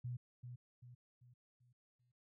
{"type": "tone with echo", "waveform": "sine", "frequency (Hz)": 122.9, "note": "B2", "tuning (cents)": -8, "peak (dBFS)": -40, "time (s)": [0.04, 0.17], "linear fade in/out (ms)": 10, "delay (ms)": 390, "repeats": 5, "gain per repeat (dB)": -7, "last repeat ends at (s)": 2.12, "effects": []}